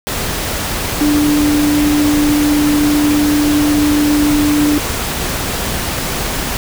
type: tone in noise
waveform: sine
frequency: 295.5 Hz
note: D4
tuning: 11 cents sharp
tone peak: -10 dBFS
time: 1.01-4.78 s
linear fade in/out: 0 ms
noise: pink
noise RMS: -19 dBFS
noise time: 0.07-6.57 s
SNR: +6 dB
effects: none